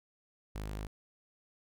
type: tone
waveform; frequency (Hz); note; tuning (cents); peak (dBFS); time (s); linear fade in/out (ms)
sawtooth; 51.91; G#1; 0; -34; 0.55-0.87; 5
effects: none